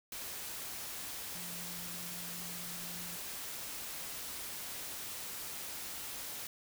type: tone in noise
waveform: sine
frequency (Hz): 174.61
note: F3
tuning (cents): 0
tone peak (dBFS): -50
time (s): 1.35-3.16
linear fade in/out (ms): 2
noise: white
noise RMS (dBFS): -43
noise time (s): 0.12-6.47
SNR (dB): -10
effects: none